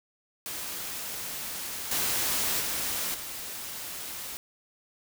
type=noise with level steps; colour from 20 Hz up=white; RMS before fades=-36 / -28 / -31 / -38 dBFS; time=0.46-4.37 s; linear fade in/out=0 ms; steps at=1.91 / 2.6 / 3.14 s; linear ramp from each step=5 ms; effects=none